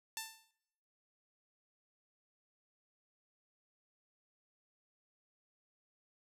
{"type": "tone with exponential decay", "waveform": "5% pulse", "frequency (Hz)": 889, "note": "A5", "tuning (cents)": 18, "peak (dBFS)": -25, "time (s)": [0.17, 0.51], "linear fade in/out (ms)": 1, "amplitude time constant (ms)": 72, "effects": ["noise-tail reverb RT60 1.0 s tail -26 dB re dry"]}